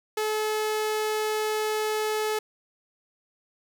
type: tone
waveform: sawtooth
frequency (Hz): 430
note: A4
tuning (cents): -40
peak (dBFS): -21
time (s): 0.17-2.39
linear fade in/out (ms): 5
effects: none